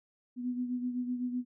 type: beating tone pair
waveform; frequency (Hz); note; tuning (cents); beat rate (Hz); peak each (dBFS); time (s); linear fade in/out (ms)
sine; 246.9 / 254.8; B3 / C4; 0 / -46; 7.9; -32 / -40; 0.36-1.45; 50
effects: none